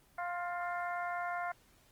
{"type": "harmonic tone with a mistuned harmonic", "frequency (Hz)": 350.9, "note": "F4", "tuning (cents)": 8, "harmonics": [2, 3, 4, 5, 6], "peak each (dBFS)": [-37, -42, -41, -47, -48], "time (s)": [0.18, 1.52], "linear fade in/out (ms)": 5, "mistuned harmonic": 5, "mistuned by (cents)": 26, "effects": ["pink hiss -66 dBFS RMS until 1.91 s", "Opus 24 kbps"]}